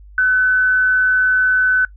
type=tone with amplitude modulation; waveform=sine; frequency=1508 Hz; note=F#6; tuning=32 cents sharp; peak=-10 dBFS; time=0.18-1.85 s; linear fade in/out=2 ms; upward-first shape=sine; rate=194 Hz; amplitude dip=30%; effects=noise-tail reverb RT60 0.1 s tail -20 dB re dry + added 50 Hz sine -38 dBFS peak until 1.96 s